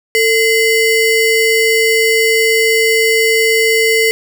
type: ring-modulated tone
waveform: square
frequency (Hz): 1252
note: D#6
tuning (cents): +10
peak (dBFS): -7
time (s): 0.15-4.11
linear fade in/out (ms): 0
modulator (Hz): 805
effects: none